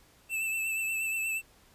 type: tone with vibrato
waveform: square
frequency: 2646 Hz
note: E7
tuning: 6 cents sharp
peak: -30 dBFS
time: 0.29-1.42 s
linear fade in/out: 50 ms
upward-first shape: triangle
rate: 8.4 Hz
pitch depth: 35 cents each way
effects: pink hiss -61 dBFS RMS until 1.74 s + resampled to 32000 Hz